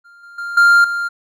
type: tone with level steps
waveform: triangle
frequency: 1396.9 Hz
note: F6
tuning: in tune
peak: -40 / -35 / -21 / -5 / -16 dBFS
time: 0.04-1.09 s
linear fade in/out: 20 ms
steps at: 0.23 / 0.38 / 0.57 / 0.84 s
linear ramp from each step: 5 ms
effects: none